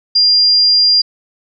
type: tone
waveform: sine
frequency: 4800 Hz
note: D8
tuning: 37 cents sharp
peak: -7 dBFS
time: 0.15-1.02 s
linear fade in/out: 10 ms
effects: none